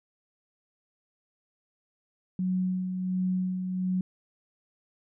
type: tone with tremolo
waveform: sine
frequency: 184.5 Hz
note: F#3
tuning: 5 cents flat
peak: -24 dBFS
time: 2.39-4.01 s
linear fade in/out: 2 ms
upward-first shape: sine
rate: 1.4 Hz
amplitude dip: 45%
effects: none